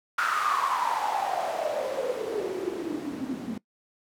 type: noise with band-pass filter sweep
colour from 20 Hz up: white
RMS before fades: -29 dBFS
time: 0.18-3.58 s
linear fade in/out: 5 ms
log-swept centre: 1400 to 220 Hz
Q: 8.9
effects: noise-tail reverb RT60 0.1 s tail -21 dB re dry